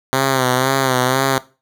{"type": "tone with vibrato", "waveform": "5% pulse", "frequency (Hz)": 130.81, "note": "C3", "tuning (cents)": 0, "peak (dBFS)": -3, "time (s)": [0.13, 1.38], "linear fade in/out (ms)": 0, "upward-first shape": "sine", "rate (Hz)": 2, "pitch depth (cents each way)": 62, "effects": ["noise-tail reverb RT60 0.3 s tail -18 dB re dry"]}